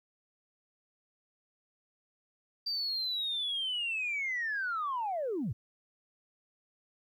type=linear sweep; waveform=sine; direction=down; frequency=4699 to 86.9 Hz; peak=-30 dBFS; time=2.66-5.53 s; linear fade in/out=10 ms; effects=tanh soft clip ceiling -27 dBFS + 12-bit